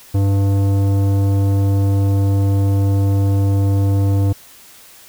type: tone with tanh clipping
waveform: triangle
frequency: 98.7 Hz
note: G2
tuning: 12 cents sharp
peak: -14 dBFS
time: 0.14-4.33 s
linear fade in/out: 10 ms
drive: 18 dB
effects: white hiss -43 dBFS RMS until 5.08 s